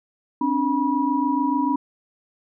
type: tone cluster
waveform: sine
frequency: 266.4 / 293.3 / 971 Hz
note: C4 / D4 / B5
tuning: +31 / -2 / -30 cents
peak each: -23 dBFS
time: 0.41-1.76 s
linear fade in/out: 5 ms
effects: none